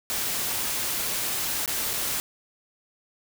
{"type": "noise with dropouts", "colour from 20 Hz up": "white", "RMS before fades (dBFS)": -28, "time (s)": [0.1, 2.2], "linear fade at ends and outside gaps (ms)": 0, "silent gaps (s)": [[1.659, 1.677], [1.933, 1.937]], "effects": []}